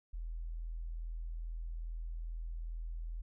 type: tone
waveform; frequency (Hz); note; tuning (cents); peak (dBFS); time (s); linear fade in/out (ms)
sine; 41.2; E1; 0; -38; 0.13-3.22; 10
effects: none